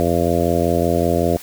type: harmonic tone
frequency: 85.3 Hz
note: F2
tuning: 40 cents flat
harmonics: 1 / 2 / 3 / 4 / 5 / 6 / 7 / 8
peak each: -23 / -23 / -23 / -23 / -23 / -23 / -23 / -23 dBFS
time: 0-1.37 s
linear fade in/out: 0 ms
effects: white hiss -38 dBFS RMS until 1.42 s